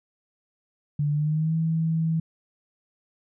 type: tone with pitch glide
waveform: sine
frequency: 146.83 to 161.98 Hz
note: D3 to E3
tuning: 0 to -30 cents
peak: -21 dBFS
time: 0.99-2.2 s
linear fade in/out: 5 ms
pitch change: +170 cents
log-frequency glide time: 1.11-1.55 s
effects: none